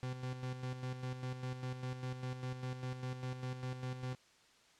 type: tone with tremolo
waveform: 40% pulse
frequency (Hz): 127.6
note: C3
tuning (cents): -43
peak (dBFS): -37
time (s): 0.03-4.15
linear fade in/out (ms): 0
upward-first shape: square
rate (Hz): 5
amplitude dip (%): 55
effects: white hiss -66 dBFS RMS until 4.79 s + low-pass 6000 Hz 12 dB/octave